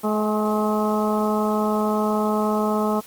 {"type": "harmonic tone with a mistuned harmonic", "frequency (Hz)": 213.2, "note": "G#3", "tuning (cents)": 46, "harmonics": [1, 2, 3, 4, 5, 6], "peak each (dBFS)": [-22, -25, -27, -28, -29, -30], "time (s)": [0.03, 3.01], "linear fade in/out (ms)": 20, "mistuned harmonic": 4, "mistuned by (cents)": -23, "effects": ["white hiss -45 dBFS RMS until 3.06 s", "Opus 24 kbps"]}